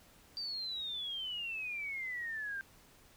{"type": "exponential sweep", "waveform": "sine", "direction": "down", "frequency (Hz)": [4696, 1568], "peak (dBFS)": -37, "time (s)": [0.37, 2.61], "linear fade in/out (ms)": 0, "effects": ["pink hiss -62 dBFS RMS until 3.16 s"]}